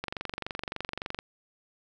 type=click train; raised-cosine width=0.3 ms; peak=-17 dBFS; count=28; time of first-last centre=0.04-1.189 s; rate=23.5 Hz; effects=none